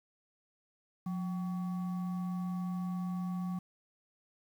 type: tone with frequency modulation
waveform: sine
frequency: 179.7 Hz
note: F3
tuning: 50 cents sharp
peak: -33 dBFS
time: 1.06-3.59 s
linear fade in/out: 5 ms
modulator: 949 Hz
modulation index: 0.3
effects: 10-bit